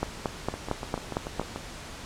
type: two click trains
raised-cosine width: 1 ms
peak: -12 / -19 dBFS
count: 7 / 8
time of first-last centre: 0.03-1.397 / 0.54-1.56 s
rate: 4.39 / 6.86 Hz
effects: pink hiss -41 dBFS RMS until 2.05 s + low-pass 8000 Hz 12 dB/octave